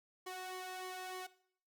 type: tone with flanger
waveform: sawtooth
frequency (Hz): 370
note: F#4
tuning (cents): 0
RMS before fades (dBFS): -45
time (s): 0.26-1.27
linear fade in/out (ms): 10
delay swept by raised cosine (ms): 0.95 to 1.58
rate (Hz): 3.3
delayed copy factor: +0.7
effects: noise-tail reverb RT60 0.6 s tail -18 dB re dry